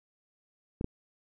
clicks, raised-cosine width 3 ms, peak -19 dBFS, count 2, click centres 0.811 / 0.844 s, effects none

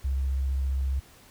sine tone with vibrato, 67 Hz, C2, 42 cents sharp, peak -24 dBFS, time 0.04-1 s, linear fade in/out 10 ms, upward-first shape square, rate 15 Hz, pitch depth 16 cents each way, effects pink hiss -54 dBFS RMS until 1.3 s

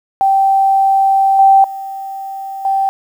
sine tone with level steps, 779 Hz, G5, 11 cents flat, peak -8 / -4 / -22 / -11 dBFS, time 0.21-2.89 s, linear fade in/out 0 ms, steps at 1.39 / 1.64 / 2.65 s, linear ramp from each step 2 ms, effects 7-bit

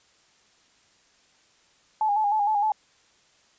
sine tone with vibrato, 840 Hz, G#5, 19 cents sharp, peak -20 dBFS, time 2.01-2.72 s, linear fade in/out 2 ms, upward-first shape square, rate 6.5 Hz, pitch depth 52 cents each way, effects white hiss -61 dBFS RMS until 3.58 s + resampled to 16000 Hz

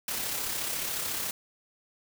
white noise with amplitude modulation, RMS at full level -31 dBFS, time 0.08-1.31 s, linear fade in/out 2 ms, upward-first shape sine, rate 34 Hz, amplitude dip 35%, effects none

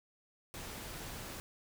pink noise, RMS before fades -45 dBFS, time 0.54-1.4 s, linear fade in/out 0 ms, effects none

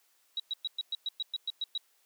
sine tone bursts, 3865 Hz, B7, 38 cents flat, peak -30 dBFS, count 11, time 0.37-1.778 s, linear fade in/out 2 ms, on 28 ms, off 110 ms, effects white hiss -69 dBFS RMS until 2.05 s + high-pass 400 Hz 12 dB/octave

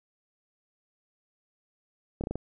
slowing click train, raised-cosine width 2 ms, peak -19 dBFS, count 5, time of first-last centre 2.21-2.356 s, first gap 28 ms, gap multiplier 1.18, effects none

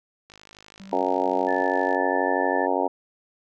click train, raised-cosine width 0.2 ms, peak -29 dBFS, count 87, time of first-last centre 0.3-1.948 s, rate 52.2 Hz
triangle tone with tremolo, 194.4 Hz, G3, 14 cents flat, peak -38 dBFS, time 0.8-1.62 s, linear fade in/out 0 ms, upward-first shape square, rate 2.2 Hz, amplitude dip 45%
harmonic tone, 92.5 Hz, F#2, in tune, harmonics 3 / 4 / 5 / 6 / 7 / 8 / 9 / 10, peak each -29 / -29 / -29 / -29 / -29 / -29 / -29 / -29 dBFS, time 0.92-2.88 s, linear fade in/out 10 ms
sine tone with pitch glide, 1747 to 1758.1 Hz, A6 to A6, -13 to -2 cents, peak -29 dBFS, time 1.47-2.67 s, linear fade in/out 20 ms, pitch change +11 cents, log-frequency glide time 1.86-2.28 s
effects none

